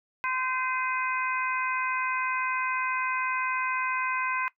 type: harmonic tone with a mistuned harmonic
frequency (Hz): 515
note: C5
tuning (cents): -28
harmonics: 2 / 3 / 4 / 5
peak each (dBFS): -30 / -32 / -33 / -34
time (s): 0.24-4.48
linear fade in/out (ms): 0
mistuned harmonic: 5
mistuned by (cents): -47
effects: noise-tail reverb RT60 0.1 s tail -19 dB re dry